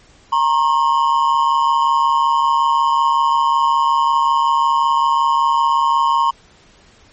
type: ring-modulated tone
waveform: triangle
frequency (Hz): 1006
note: B5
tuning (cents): +32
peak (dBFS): -7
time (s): 0.32-6.31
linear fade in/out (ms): 10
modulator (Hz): 72.7
effects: pink hiss -49 dBFS RMS until 7.12 s + MP3 32 kbps